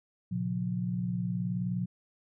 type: tone cluster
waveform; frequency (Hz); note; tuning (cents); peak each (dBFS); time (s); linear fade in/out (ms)
sine; 118.8 / 137.9 / 179.1; A#2 / C#3 / F3; +33 / -9 / +44; -34 / -39 / -31; 0.31-1.86; 10
effects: none